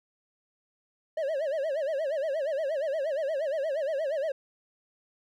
triangle tone with vibrato, 590 Hz, D5, 8 cents sharp, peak -25 dBFS, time 1.17-4.32 s, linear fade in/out 5 ms, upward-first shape sine, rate 8.5 Hz, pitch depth 180 cents each way, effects none

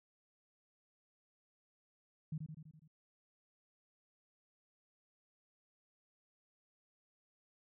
sine tone with echo, 155.56 Hz, D#3, in tune, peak -37 dBFS, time 2.32-2.38 s, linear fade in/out 5 ms, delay 83 ms, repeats 6, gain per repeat -4 dB, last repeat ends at 2.878 s, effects none

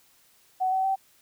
sine tone with pitch steps, 748 / 759.8 / 771.7 Hz, F#5 / F#5 / G5, +19 / +46 / -27 cents, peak -22 dBFS, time 0.6-0.96 s, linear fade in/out 20 ms, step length 120 ms, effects white hiss -61 dBFS RMS until 1.21 s

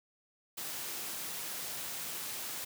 white high-pass noise, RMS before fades -40 dBFS, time 0.57-2.65 s, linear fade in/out 10 ms, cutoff 100 Hz, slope 24 dB/octave, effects none

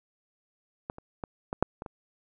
clicks, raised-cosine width 1 ms, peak -19 / -29 / -20 / -18 / -7 / -23 / -25 dBFS, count 7, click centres 0.899 / 0.984 / 1.238 / 1.529 / 1.626 / 1.821 / 1.862 s, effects none

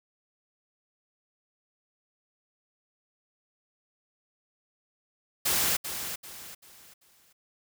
white noise with echo, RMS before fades -26 dBFS, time 5.45-5.77 s, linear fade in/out 10 ms, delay 390 ms, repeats 4, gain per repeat -9 dB, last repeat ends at 7.33 s, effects none

